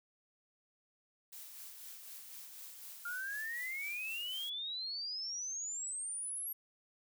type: noise with tremolo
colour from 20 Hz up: blue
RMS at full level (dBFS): -49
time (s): 1.32-4.5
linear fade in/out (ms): 10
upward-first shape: sine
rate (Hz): 4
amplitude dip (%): 35
type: exponential sweep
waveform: sine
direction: up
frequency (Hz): 1396.9 to 11700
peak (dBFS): -38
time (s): 3.05-6.53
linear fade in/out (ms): 5
effects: none